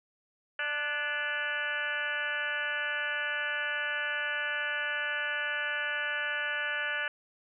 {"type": "harmonic tone with a mistuned harmonic", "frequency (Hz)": 295.3, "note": "D4", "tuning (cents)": 10, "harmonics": [2, 3, 4, 5, 6, 7, 8, 9, 10], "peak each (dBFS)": [-42, -46, -44, -34, -34, -45, -41, -41, -41], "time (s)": [0.59, 7.08], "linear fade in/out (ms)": 2, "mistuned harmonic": 6, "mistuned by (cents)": -40, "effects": []}